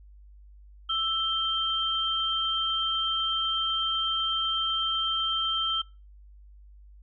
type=tone pair together; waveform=sine; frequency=1322 / 3146 Hz; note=E6 / G7; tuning=+5 / +6 cents; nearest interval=octave + minor third; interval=1501 cents; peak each=-30 / -26 dBFS; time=0.89-5.82 s; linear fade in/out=10 ms; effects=noise-tail reverb RT60 0.3 s tail -23 dB re dry + added 50 Hz sine -48 dBFS peak until 7.02 s